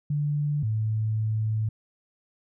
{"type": "tone pair in turn", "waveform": "sine", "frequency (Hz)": [146.83, 109.18], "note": ["D3", "A2"], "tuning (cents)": [0, -13], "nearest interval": "perfect fourth", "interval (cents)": 513, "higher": "first", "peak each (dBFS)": -23, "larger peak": "neither", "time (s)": [[0.1, 0.63], [0.63, 1.69]], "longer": "second", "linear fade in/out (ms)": 5, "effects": []}